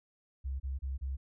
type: tone bursts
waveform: sine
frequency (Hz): 66.9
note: C2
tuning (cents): +39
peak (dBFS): -33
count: 4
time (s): 0.44-1.17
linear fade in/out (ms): 20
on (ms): 160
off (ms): 30
effects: none